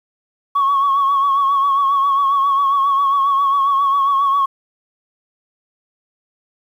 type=tone with vibrato; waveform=sine; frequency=1108.7 Hz; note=C#6; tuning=in tune; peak=-11 dBFS; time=0.55-4.46 s; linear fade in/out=10 ms; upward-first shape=triangle; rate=7.4 Hz; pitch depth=54 cents each way; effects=tanh soft clip ceiling -9 dBFS + 8-bit